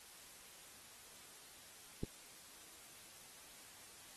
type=click; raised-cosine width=3 ms; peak=-26 dBFS; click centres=2.035 s; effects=white hiss -58 dBFS RMS until 4.16 s + AAC 32 kbps